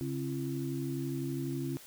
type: tone cluster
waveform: sine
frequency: 138.8 / 266.7 / 338.7 Hz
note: C#3 / C4 / E4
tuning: +3 / +33 / +47 cents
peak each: -36 / -37 / -38 dBFS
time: 0.01-1.77 s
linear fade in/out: 0 ms
effects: white hiss -53 dBFS RMS until 1.86 s

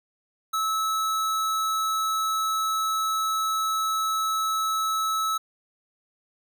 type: tone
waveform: square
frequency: 1300 Hz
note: E6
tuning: 24 cents flat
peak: -24 dBFS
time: 0.53-5.38 s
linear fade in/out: 10 ms
effects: none

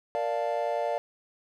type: chord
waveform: triangle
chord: Bb major seventh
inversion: none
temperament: equal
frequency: 466.2 / 587.3 / 698.5 / 880 Hz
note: Bb4 / D5 / F5 / A5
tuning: 0 / 0 / 0 / 0 cents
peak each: -32 / -28 / -29 / -34 dBFS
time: 0.15-0.98 s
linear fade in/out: 0 ms
effects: none

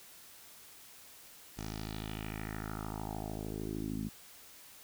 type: tone with low-pass filter sweep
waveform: 10% pulse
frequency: 53.3 Hz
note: G#1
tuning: 46 cents sharp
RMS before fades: -40 dBFS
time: 1.57-4.09 s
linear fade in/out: 10 ms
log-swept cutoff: 6800 to 220 Hz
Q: 3.1
effects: white hiss -55 dBFS RMS until 4.83 s

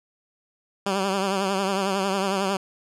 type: tone with vibrato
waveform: 10% pulse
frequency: 194.3 Hz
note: G3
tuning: 15 cents flat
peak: -14 dBFS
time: 0.86-2.57 s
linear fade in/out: 5 ms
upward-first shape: triangle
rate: 11 Hz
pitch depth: 71 cents each way
effects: low-pass 9000 Hz 12 dB/octave

